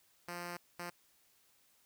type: tone bursts at uneven times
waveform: 5% pulse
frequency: 174.61 Hz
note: F3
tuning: in tune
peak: -30 dBFS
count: 2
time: 0.28-0.57 / 0.79-0.9 s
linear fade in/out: 5 ms
effects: white hiss -70 dBFS RMS until 1.85 s